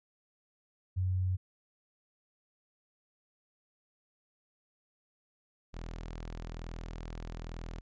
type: tone pair in turn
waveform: sine / sawtooth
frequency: 92.5 / 41.12 Hz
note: F#2 / E1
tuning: 0 / -4 cents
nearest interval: octave + major second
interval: 1404 cents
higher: first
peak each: -28 / -36 dBFS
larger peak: first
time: 0.96-1.37 / 5.73-7.81 s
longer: second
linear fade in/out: 20 ms
effects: resampled to 16000 Hz